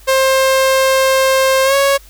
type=tone with pitch glide; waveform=sawtooth; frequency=530 to 553.8 Hz; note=C5 to C#5; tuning=+22 to -2 cents; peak=-6 dBFS; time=0.07-1.98 s; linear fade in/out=20 ms; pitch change=+76 cents; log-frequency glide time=1.64-1.75 s; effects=added 50 Hz sine -40 dBFS peak until 2.09 s + white hiss -45 dBFS RMS until 2.09 s